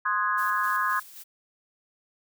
sine chord, Ab dominant seventh, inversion first, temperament equal, 1046.5 / 1244.5 / 1480 / 1661.2 Hz, C6 / Eb6 / Gb6 / Ab6, 0 / 0 / 0 / 0 cents, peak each -27 / -28 / -33 / -28 dBFS, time 0.05-1 s, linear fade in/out 10 ms
blue noise with tremolo, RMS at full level -43 dBFS, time 0.37-1.24 s, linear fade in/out 20 ms, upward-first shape square, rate 3.8 Hz, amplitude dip 45%
effects none

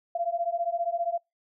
sine beating tone pair, 678 / 693 Hz, E5 / F5, +49 / -14 cents, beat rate 15 Hz, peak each -29 dBFS, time 0.15-1.18 s, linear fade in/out 5 ms, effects noise-tail reverb RT60 0.2 s tail -26 dB re dry

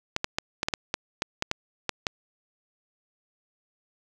clicks, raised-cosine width 0.2 ms, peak -8 dBFS, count 12, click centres 0.164 / 0.244 / 0.385 / 0.631 / 0.685 / 0.738 / 0.941 / 1.221 / 1.424 / 1.514 / 1.893 / 2.068 s, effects 8-bit

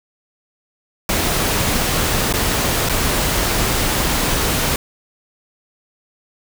pink noise with dropouts, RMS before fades -18 dBFS, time 1.09-4.76 s, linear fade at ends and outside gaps 2 ms, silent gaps 2.327-2.337 / 2.889-2.895 s, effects none

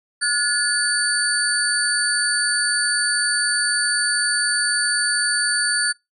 sine tone cluster, 1448 / 1715 / 4544 / 9050 Hz, F#6 / A6 / C#8 / C#9, -38 / -45 / +42 / +35 cents, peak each -23 dBFS, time 0.21-5.93 s, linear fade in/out 20 ms, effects noise-tail reverb RT60 0.2 s tail -25 dB re dry

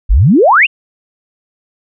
sine exponential sweep, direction up, 38.89 to 2973 Hz, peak -4 dBFS, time 0.09-0.67 s, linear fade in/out 20 ms, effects none

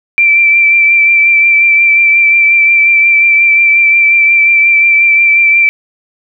sine tone with vibrato, 2344 Hz, D7, 4 cents flat, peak -4 dBFS, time 0.18-5.69 s, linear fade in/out 0 ms, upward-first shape triangle, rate 5.6 Hz, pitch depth 27 cents each way, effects none

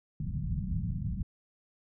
white low-pass noise, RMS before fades -33 dBFS, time 0.2-1.23 s, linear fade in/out 2 ms, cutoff 190 Hz, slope 48 dB/octave, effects none

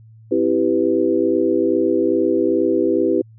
sine chord, C major seventh, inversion none, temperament equal with one note detuned, 261.6 / 329.6 / 392 / 499.6 Hz, C4 / E4 / G4 / B4, 0 / 0 / 0 / +20 cents, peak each -23 / -18 / -19 / -21 dBFS, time 0.31-3.22 s, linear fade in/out 10 ms, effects added 111 Hz sine -42 dBFS peak until 3.38 s

